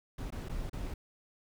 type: noise with dropouts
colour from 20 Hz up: brown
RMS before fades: -38 dBFS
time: 0.18-0.94 s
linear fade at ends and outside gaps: 5 ms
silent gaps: 0.305-0.322 / 0.487-0.494 / 0.697-0.73 s
effects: none